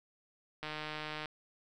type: click train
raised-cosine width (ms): 0.3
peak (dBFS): -24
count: 97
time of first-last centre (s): 0.63-1.257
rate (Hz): 153
effects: none